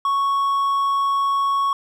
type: tone with hard clipping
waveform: triangle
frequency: 1108.7 Hz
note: C#6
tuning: in tune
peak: -18 dBFS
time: 0.05-1.73 s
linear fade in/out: 2 ms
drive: 6 dB
effects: none